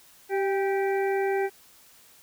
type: harmonic tone with a mistuned harmonic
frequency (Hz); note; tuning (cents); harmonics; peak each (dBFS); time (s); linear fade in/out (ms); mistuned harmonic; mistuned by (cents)
389.2; G4; -12; 1 / 2 / 4 / 5 / 6; -24 / -30 / -36 / -38 / -40; 0.29-1.5; 50; 2; +34
effects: white hiss -55 dBFS RMS until 2.22 s